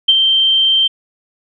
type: tone with ADSR envelope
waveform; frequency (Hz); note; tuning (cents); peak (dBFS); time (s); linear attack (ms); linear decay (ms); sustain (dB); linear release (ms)
sine; 3136; G7; 0; -4; 0.08-0.88; 10; 39; -5; 13
effects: none

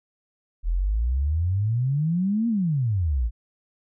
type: exponential two-way sweep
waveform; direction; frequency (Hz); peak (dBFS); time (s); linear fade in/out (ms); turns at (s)
sine; up then down; 39.34 to 237.9 to 51.9; -20; 0.63-3.31; 50; 2.48
effects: none

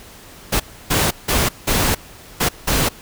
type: noise bursts at uneven times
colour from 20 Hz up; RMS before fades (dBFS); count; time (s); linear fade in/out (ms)
pink; -17; 6; 0.52-0.6 / 0.9-1.11 / 1.28-1.49 / 1.67-1.95 / 2.4-2.49 / 2.67-2.89; 10
effects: pink hiss -41 dBFS RMS until 3.01 s

